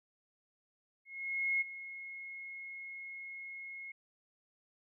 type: tone with ADSR envelope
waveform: sine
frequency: 2164 Hz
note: C#7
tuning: 42 cents flat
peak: -28 dBFS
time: 1.05-3.92 s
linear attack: 560 ms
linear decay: 18 ms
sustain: -15 dB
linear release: 7 ms
effects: none